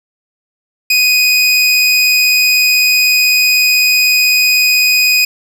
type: tone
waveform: 25% pulse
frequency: 2494 Hz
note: D#7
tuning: 3 cents sharp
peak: -4 dBFS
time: 0.9-5.25 s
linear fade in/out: 5 ms
effects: none